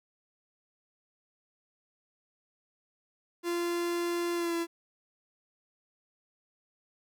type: tone with pitch glide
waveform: 45% pulse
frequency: 345.4 to 337.5 Hz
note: F4 to E4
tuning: -19 to +41 cents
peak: -29 dBFS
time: 3.43-4.67 s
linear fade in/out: 50 ms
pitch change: -40 cents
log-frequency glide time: 4.35-4.54 s
effects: 11-bit